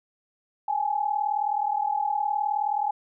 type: tone pair together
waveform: sine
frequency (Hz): 813 / 852.2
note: G#5 / G#5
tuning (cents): -37 / +44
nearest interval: minor second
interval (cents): 81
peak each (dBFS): -26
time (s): 0.68-2.91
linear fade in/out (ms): 5
effects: none